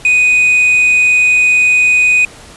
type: tone with quantisation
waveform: triangle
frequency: 2489 Hz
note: D#7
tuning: in tune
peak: -5 dBFS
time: 0.05-2.25 s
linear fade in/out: 2 ms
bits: 5
effects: pink hiss -36 dBFS RMS until 2.56 s + resampled to 24000 Hz